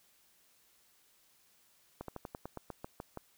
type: slowing click train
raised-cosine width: 1 ms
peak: -27 dBFS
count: 11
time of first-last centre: 2.01-3.173 s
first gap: 73 ms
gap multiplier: 1.1
effects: white hiss -68 dBFS RMS until 3.37 s